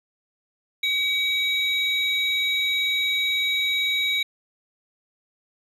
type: tone pair together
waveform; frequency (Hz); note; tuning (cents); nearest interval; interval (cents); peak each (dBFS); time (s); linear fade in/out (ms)
triangle; 2279 / 3819; C#7 / A#7; +47 / +41; major sixth; 894; -22 / -22; 0.83-4.23; 5
effects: resampled to 32000 Hz